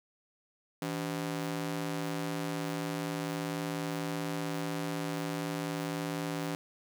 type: ring-modulated tone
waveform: sawtooth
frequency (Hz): 224.6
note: A3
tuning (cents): +36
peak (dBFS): -26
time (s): 0.82-6.55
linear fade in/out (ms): 0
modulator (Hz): 62.1
effects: none